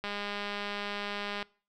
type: click train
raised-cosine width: 0.3 ms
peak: -20 dBFS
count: 284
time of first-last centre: 0.04-1.427 s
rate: 204 Hz
effects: noise-tail reverb RT60 0.4 s tail -23 dB re dry